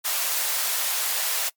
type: high-pass noise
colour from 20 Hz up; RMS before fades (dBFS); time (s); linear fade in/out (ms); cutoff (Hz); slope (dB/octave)
white; -25; 0.04-1.5; 20; 540; 24
effects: noise-tail reverb RT60 0.1 s tail -23 dB re dry + MP3 96 kbps